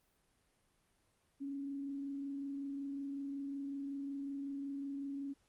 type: tone with frequency modulation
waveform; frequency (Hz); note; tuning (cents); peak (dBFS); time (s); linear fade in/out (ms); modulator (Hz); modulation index
sine; 278.3; C#4; +7; -39; 1.4-5.34; 20; 25.4; 0.2
effects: pink hiss -75 dBFS RMS until 5.48 s + Opus 32 kbps